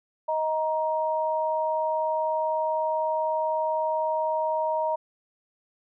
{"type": "tone pair together", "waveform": "sine", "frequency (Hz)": [628, 940], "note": ["D#5", "A#5"], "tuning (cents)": [16, 14], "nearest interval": "perfect fifth", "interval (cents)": 698, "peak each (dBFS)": -26, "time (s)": [0.28, 4.96], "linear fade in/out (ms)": 10, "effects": []}